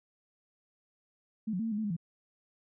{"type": "tone with pitch steps", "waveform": "sine", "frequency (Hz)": [218.9, 181.2, 224.7, 226.1, 207, 219.4, 205.7, 167.1], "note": ["A3", "F#3", "A3", "A3", "G#3", "A3", "G#3", "E3"], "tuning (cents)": [-9, -36, 37, 47, -5, -5, -16, 24], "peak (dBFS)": -30, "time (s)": [1.47, 1.966], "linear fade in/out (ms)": 10, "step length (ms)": 62, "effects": []}